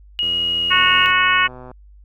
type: tone with pitch glide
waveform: sine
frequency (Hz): 2886 to 2850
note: F#7 to F7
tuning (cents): -44 to +34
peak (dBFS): -17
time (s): 0.19-1.06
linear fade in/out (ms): 0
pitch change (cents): -22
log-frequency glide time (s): 0.59-0.92
type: tone with vibrato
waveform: 10% pulse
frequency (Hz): 85.8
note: F2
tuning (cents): -30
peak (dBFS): -27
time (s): 0.23-1.11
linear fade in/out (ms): 0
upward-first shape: triangle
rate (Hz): 1.9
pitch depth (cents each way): 11
type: harmonic tone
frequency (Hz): 367.6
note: F#4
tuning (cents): -11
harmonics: 3 / 4 / 5 / 6 / 7 / 8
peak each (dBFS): -18 / -19 / -20 / -21 / -21 / -22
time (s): 0.7-1.48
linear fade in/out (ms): 20
type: click train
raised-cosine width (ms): 1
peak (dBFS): -24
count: 125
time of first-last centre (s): 0.73-1.714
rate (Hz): 126
effects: added 50 Hz sine -42 dBFS peak until 2.04 s